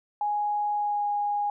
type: tone with pitch glide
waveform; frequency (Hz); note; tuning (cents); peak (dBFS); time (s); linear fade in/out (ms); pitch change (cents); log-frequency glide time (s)
sine; 830.6 to 823; G#5 to G#5; 0 to -16; -24; 0.21-1.5; 2; -16; 0.73-1.08
effects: none